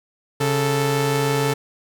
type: tone pair together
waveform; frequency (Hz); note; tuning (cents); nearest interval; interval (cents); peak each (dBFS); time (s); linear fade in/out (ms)
sawtooth; 137.87 / 440; C#3 / A4; -9 / 0; octave + minor sixth; 2009; -17; 0.4-1.54; 10
effects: none